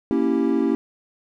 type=chord; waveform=triangle; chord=A# diminished seventh; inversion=none; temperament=equal; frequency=233.1 / 277.2 / 329.6 / 392 Hz; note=A#3 / C#4 / E4 / G4; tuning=0 / 0 / 0 / 0 cents; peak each=-22 / -20 / -21 / -23 dBFS; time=0.11-0.75 s; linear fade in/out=0 ms; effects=none

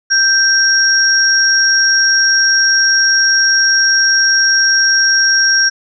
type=tone pair together; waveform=sine; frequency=1570 / 5595 Hz; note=G6 / F8; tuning=+2 / +2 cents; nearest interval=octave + minor seventh; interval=2200 cents; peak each=-11 dBFS; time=0.1-5.7 s; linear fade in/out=20 ms; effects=none

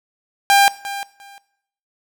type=tone with echo; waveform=sawtooth; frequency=798 Hz; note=G5; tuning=31 cents sharp; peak=-6 dBFS; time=0.5-0.68 s; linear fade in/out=0 ms; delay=350 ms; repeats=2; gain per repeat=-15 dB; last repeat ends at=1.38 s; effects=noise-tail reverb RT60 0.7 s tail -18 dB re dry

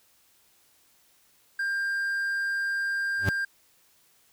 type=tone; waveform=triangle; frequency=1595 Hz; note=G6; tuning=30 cents sharp; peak=-24 dBFS; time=1.59-3.45 s; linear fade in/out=5 ms
type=tone with exponential growth; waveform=40% pulse; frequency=97 Hz; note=G2; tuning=18 cents flat; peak=-18 dBFS; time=3.18-3.29 s; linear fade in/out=0 ms; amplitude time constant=22 ms
effects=white hiss -63 dBFS RMS until 4.32 s

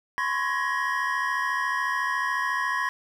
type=tone cluster; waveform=triangle; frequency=1017 / 1091 / 1674 / 1889 Hz; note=C6 / C#6 / G#6 / A#6; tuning=-50 / -28 / +13 / +22 cents; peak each=-28 dBFS; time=0.18-2.89 s; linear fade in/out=0 ms; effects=none

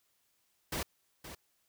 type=noise with echo; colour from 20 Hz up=pink; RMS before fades=-36 dBFS; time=0.72-0.83 s; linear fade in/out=5 ms; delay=520 ms; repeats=1; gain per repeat=-11 dB; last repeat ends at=1.35 s; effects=white hiss -75 dBFS RMS until 1.68 s

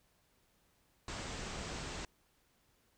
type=low-pass noise; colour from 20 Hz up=pink; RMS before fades=-43 dBFS; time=1.08-2.05 s; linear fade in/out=2 ms; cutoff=8300 Hz; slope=96 dB/octave; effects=pink hiss -73 dBFS RMS until 2.97 s

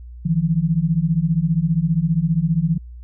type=beating tone pair; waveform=sine; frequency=155.56 / 170.56 Hz; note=D#3 / F3; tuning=0 / -41 cents; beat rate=15 Hz; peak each=-19 / -18 dBFS; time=0.25-2.78 s; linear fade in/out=10 ms; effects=added 60 Hz sine -34 dBFS peak until 3.03 s

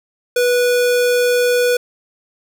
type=tone; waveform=square; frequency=490 Hz; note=B4; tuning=14 cents flat; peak=-13 dBFS; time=0.36-1.77 s; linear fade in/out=5 ms; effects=9-bit

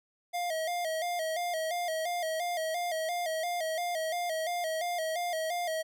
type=tone with vibrato; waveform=square; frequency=670 Hz; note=E5; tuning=28 cents sharp; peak=-31 dBFS; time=0.33-5.83 s; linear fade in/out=20 ms; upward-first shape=square; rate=2.9 Hz; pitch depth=84 cents each way; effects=none

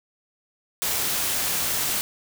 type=noise; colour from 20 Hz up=white; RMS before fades=-25 dBFS; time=0.82-2.01 s; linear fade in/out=0 ms; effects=none

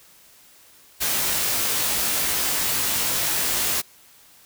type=noise with comb filter; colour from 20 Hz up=white; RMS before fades=-23 dBFS; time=1-3.82 s; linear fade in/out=20 ms; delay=19 ms; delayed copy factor=+0.75; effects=white hiss -52 dBFS RMS until 4.45 s

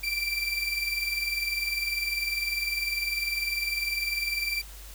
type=tone pair together; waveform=30% pulse; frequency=2339 / 2359 Hz; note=D7 / D7; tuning=-8 / +7 cents; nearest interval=unison; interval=15 cents; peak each=-28 dBFS; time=0.03-4.62 s; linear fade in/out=10 ms; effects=added 50 Hz sine -43 dBFS peak until 4.94 s + white hiss -48 dBFS RMS until 4.94 s

